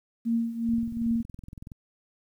sine tone with tremolo, 230.9 Hz, A#3, 16 cents flat, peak -21 dBFS, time 0.25-1.23 s, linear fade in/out 20 ms, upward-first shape triangle, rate 2.6 Hz, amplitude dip 80%
click train, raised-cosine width 5 ms, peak -29 dBFS, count 23, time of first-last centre 0.69-1.718 s, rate 21.4 Hz
effects 10-bit

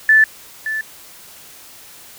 sine tone with echo, 1752 Hz, A6, 8 cents flat, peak -7 dBFS, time 0.09-0.24 s, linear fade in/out 2 ms, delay 570 ms, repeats 1, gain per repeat -12 dB, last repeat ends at 0.81 s, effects white hiss -41 dBFS RMS until 2.18 s

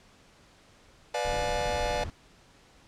45% pulse chord, B diminished seventh, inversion none, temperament just, 493.9 / 592.7 / 711.2 / 853.4 Hz, B4 / D5 / F5 / Ab5, 0 / +16 / +31 / +47 cents, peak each -34 / -32 / -34 / -34 dBFS, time 1.14-2.04 s, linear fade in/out 5 ms
brown noise, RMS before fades -36 dBFS, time 1.25-2.1 s, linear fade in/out 0 ms
effects pink hiss -58 dBFS RMS until 2.87 s + low-pass 7000 Hz 12 dB/octave

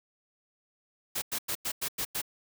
white noise bursts, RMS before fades -32 dBFS, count 7, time 1.15-2.217 s, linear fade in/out 10 ms, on 71 ms, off 95 ms, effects none

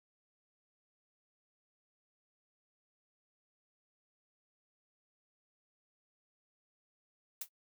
blue noise with exponential decay, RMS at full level -34 dBFS, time 7.41-7.49 s, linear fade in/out 5 ms, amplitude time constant 16 ms, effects noise-tail reverb RT60 0.1 s tail -25 dB re dry

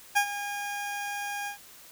20% pulse tone with ADSR envelope, 814 Hz, G#5, 35 cents flat, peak -14 dBFS, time 0.15-1.58 s, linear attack 20 ms, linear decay 80 ms, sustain -13 dB, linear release 110 ms, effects white hiss -51 dBFS RMS until 1.91 s

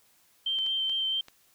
sine tone with vibrato, 3126 Hz, G7, 6 cents flat, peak -26 dBFS, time 0.46-1.21 s, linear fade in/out 5 ms, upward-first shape sine, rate 4.5 Hz, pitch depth 13 cents each way
clicks, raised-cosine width 0.2 ms, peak -29 dBFS, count 4, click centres 0.588 / 0.664 / 0.896 / 1.284 s
effects white hiss -64 dBFS RMS until 1.54 s

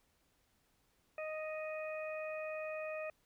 harmonic tone, 622.3 Hz, D#5, in tune, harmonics 1 / 2 / 3 / 4, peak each -40 / -50 / -52 / -47 dBFS, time 1.18-3.1 s, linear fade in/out 2 ms, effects pink hiss -75 dBFS RMS until 3.25 s

